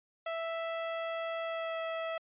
sawtooth tone with pitch glide, 659.3 to 653.6 Hz, E5 to E5, 0 to -15 cents, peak -30 dBFS, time 0.26-2.18 s, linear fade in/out 5 ms, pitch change -15 cents, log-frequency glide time 1.43-1.79 s, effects resampled to 8000 Hz

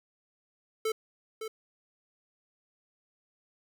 square tone with echo, 440 Hz, A4, in tune, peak -28 dBFS, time 0.85-0.92 s, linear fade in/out 5 ms, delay 560 ms, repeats 1, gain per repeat -8 dB, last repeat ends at 1.48 s, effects none

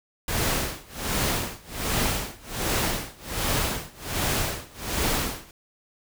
pink noise with tremolo, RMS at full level -24 dBFS, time 0.28-5.51 s, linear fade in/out 2 ms, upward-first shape sine, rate 1.3 Hz, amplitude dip 95%, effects none

